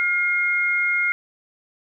sine tone pair together, 1420.3 / 2136 Hz, F6 / C7, +29 / +35 cents, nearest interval perfect fifth, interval 706 cents, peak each -24 / -19 dBFS, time 0-1.12 s, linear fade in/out 0 ms, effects none

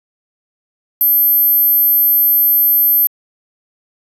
sine tone, 12900 Hz, G9, 48 cents sharp, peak -7 dBFS, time 1.01-3.07 s, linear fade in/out 0 ms, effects tanh soft clip ceiling -6 dBFS

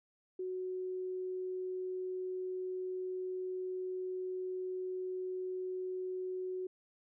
sine tone, 369.8 Hz, F#4, 1 cent flat, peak -36 dBFS, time 0.39-6.67 s, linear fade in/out 5 ms, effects none

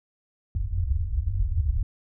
white low-pass noise, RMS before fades -25 dBFS, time 0.55-1.83 s, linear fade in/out 2 ms, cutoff 100 Hz, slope 96 dB/octave, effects none

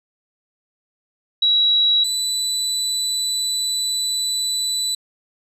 sine / 30% pulse tone pair in turn, 3885 / 3978 Hz, B7 / B7, -29 / +12 cents, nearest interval unison, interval 41 cents, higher second, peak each -13 / -17 dBFS, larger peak first, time 1.42-2.04 / 2.04-4.95 s, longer second, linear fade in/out 5 ms, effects resampled to 32000 Hz

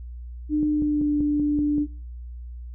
sine tone with pitch glide, 301.4 to 294.5 Hz, D4 to D4, +45 to +5 cents, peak -19 dBFS, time 0.49-1.87 s, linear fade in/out 50 ms, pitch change -40 cents, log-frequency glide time 0.65-1.11 s
click train, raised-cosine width 3 ms, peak -19 dBFS, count 7, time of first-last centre 0.63-1.782 s, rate 5.21 Hz
effects noise-tail reverb RT60 0.4 s tail -23 dB re dry + added 60 Hz sine -34 dBFS peak until 2.74 s

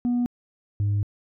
sine tone pair in turn, 243.1 / 102.21 Hz, B3 / G#2, -27 / -27 cents, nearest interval octave + minor third, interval 1500 cents, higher first, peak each -18 dBFS, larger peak neither, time 0.05-0.26 / 0.8-1.03 s, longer second, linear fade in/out 0 ms, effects tanh soft clip ceiling -19 dBFS

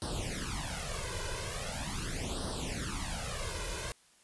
pink noise with flanger, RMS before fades -37 dBFS, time 0.02-3.92 s, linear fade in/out 0 ms, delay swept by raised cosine 0.21 to 2.01 ms, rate 0.41 Hz, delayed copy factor +0.9, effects white hiss -64 dBFS RMS until 4.23 s + resampled to 24000 Hz

